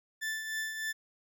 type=tone with tremolo; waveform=40% pulse; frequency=1760 Hz; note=A6; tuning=in tune; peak=-31 dBFS; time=0.21-0.93 s; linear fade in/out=20 ms; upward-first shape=triangle; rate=3.3 Hz; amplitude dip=55%; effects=none